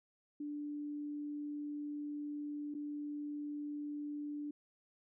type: tone with dropouts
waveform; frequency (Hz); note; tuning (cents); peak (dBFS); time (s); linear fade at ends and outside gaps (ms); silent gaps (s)
sine; 293.7; D4; 0; -39; 0.4-4.51; 5; 2.742-2.748
effects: none